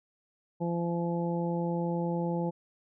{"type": "harmonic tone", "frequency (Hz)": 171, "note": "F3", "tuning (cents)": -36, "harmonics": [1, 2, 3, 4, 5], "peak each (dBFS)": [-30, -35, -35, -45, -38], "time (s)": [0.6, 2.51], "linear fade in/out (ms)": 20, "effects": []}